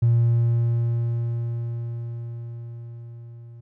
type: tone with level ramp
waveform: triangle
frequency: 117.5 Hz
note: A#2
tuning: 14 cents sharp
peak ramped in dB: -11 to -38 dBFS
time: 0.02-3.61 s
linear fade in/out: 10 ms
effects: tanh soft clip ceiling -11 dBFS